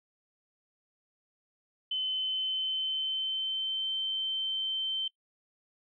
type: tone with pitch glide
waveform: sine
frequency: 3049 to 3101 Hz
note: G7 to G7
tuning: -49 to -19 cents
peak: -29 dBFS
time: 1.91-5.08 s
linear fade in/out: 5 ms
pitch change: +30 cents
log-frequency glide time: 2.03-3.94 s
effects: noise-tail reverb RT60 0.1 s tail -22 dB re dry